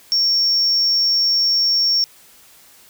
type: tone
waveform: sine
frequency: 5490 Hz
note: F8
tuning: 31 cents flat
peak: -12 dBFS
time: 0.12-2.04 s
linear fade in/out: 0 ms
effects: tanh soft clip ceiling -11 dBFS + white hiss -48 dBFS RMS until 2.89 s